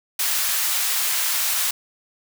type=high-pass noise; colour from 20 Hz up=white; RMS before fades=-22 dBFS; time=0.19-1.71 s; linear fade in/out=5 ms; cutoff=1000 Hz; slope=12 dB/octave; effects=none